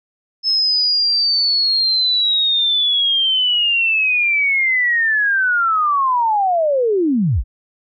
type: linear sweep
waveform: sine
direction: down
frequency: 5230 to 34.06 Hz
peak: -13 dBFS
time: 0.43-7.44 s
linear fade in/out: 50 ms
effects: none